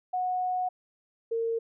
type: tone pair in turn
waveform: sine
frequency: 733 / 457.5 Hz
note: F#5 / A#4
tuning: -16 / -32 cents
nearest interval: minor sixth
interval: 816 cents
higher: first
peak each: -26 dBFS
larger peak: neither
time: 0.13-0.69 / 1.31-1.59 s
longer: first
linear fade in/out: 10 ms
effects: none